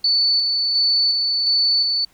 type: tone with tremolo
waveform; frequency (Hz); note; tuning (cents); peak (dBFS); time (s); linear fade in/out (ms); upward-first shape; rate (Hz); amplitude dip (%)
sine; 4484; C#8; +19; -14; 0.04-2.05; 5; square; 1.4; 30
effects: pink hiss -56 dBFS RMS until 2.13 s